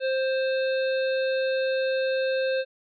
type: harmonic tone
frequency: 526 Hz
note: C5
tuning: 9 cents sharp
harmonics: 1 / 3 / 5 / 7 / 8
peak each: -23 / -33 / -37 / -40 / -41 dBFS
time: 0-2.65 s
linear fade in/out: 50 ms
effects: none